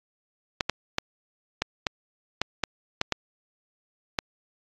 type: clicks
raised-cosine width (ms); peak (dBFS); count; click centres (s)
0.2; -6; 10; 0.608 / 0.696 / 0.984 / 1.62 / 1.868 / 2.416 / 2.637 / 3.014 / 3.123 / 4.188
effects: low-pass 6000 Hz 12 dB/octave + AAC 32 kbps